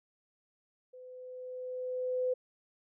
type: tone with level ramp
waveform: sine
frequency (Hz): 506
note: B4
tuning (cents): +42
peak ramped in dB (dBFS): -48 to -27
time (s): 0.93-2.34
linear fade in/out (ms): 10
effects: none